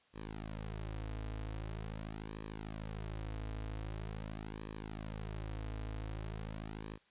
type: tone with flanger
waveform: sawtooth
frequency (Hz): 53.4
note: G#1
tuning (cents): +49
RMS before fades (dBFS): -43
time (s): 0.13-6.99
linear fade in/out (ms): 50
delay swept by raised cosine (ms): 1.4 to 5.4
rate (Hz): 0.44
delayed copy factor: -0.75
effects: white hiss -70 dBFS RMS until 7.1 s + resampled to 8000 Hz